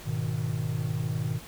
triangle chord, G# minor, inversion none, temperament equal, 103.83 / 123.47 / 155.56 Hz, G#2 / B2 / D#3, 0 / 0 / 0 cents, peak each -31 / -29 / -29 dBFS, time 0.04-1.41 s, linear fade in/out 50 ms, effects added 50 Hz sine -53 dBFS peak until 1.47 s + pink hiss -46 dBFS RMS until 1.47 s

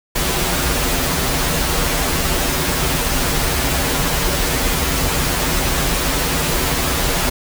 pink noise with comb filter, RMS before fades -18 dBFS, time 0.15-7.3 s, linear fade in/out 10 ms, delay 9.5 ms, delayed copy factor -0.9, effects none

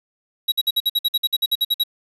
square tone bursts, 3858 Hz, B7, 41 cents flat, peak -16 dBFS, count 15, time 0.48-1.837 s, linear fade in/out 10 ms, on 41 ms, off 53 ms, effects resampled to 32000 Hz + 8-bit

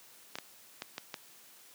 clicks, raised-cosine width 0.2 ms, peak -20 dBFS, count 5, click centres 0.355 / 0.386 / 0.821 / 0.981 / 1.142 s, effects white hiss -57 dBFS RMS until 1.74 s + high-pass 150 Hz 12 dB/octave

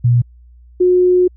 sine tone pair in turn, 120.8 / 362 Hz, B2 / F#4, -38 / -38 cents, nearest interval octave + perfect fifth, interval 1900 cents, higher second, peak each -8 dBFS, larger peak neither, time 0.04-0.22 / 0.8-1.28 s, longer second, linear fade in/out 10 ms, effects added 60 Hz sine -40 dBFS peak until 1.36 s

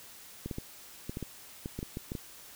clicks, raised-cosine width 3 ms, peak -23 dBFS, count 12, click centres 0.46 / 0.512 / 0.584 / 1.095 / 1.171 / 1.227 / 1.659 / 1.79 / 1.829 / 1.971 / 2.119 / 2.152 s, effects white hiss -51 dBFS RMS until 2.55 s

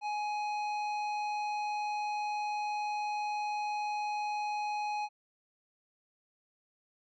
sine tone with tanh clipping, 837 Hz, G#5, 13 cents sharp, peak -34 dBFS, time 0.01-5.09 s, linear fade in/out 50 ms, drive 16 dB, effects low-pass 5000 Hz 12 dB/octave

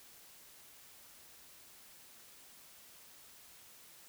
silence, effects white hiss -58 dBFS RMS until 4.08 s

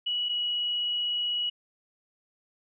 sine tone pair in turn, 2932 / 2919 Hz, F#7 / F#7, -16 / -24 cents, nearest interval unison, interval 8 cents, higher first, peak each -26 dBFS, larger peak neither, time 0.06-0.29 / 0.29-1.5 s, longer second, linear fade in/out 10 ms, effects none

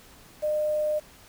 sine tone with quantisation, 606 Hz, D#5, 46 cents flat, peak -23 dBFS, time 0.42-1 s, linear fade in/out 20 ms, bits 8, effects pink hiss -52 dBFS RMS until 1.28 s

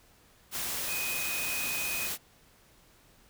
sine tone in noise, 2500 Hz, D#7, 8 cents sharp, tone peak -34 dBFS, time 0.86-2.1 s, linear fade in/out 50 ms, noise white, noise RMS -34 dBFS, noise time 0.51-2.18 s, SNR -3 dB, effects pink hiss -61 dBFS RMS until 3.29 s

